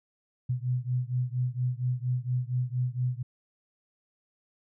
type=beating tone pair; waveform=sine; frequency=123.47 / 127.77 Hz; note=B2 / C3; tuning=0 / -41 cents; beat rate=4.3 Hz; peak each=-29 / -30 dBFS; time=0.49-3.23 s; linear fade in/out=10 ms; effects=none